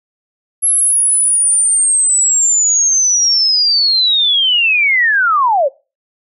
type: linear sweep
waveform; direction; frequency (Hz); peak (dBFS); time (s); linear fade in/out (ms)
sine; down; 11175 to 510; -9; 0.62-5.69; 20
effects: noise-tail reverb RT60 0.3 s tail -22 dB re dry